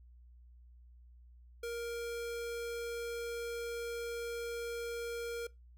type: tone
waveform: square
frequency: 468.8 Hz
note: A#4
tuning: 10 cents sharp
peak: -38 dBFS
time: 1.63-5.47 s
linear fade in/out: 5 ms
effects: noise-tail reverb RT60 0.2 s tail -22 dB re dry + added 60 Hz sine -55 dBFS peak until 5.77 s